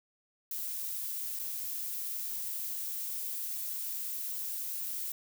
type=noise with dropouts; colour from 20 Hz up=violet; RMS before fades=-37 dBFS; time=0.51-5.12 s; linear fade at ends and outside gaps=2 ms; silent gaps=1.391-1.395 s; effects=none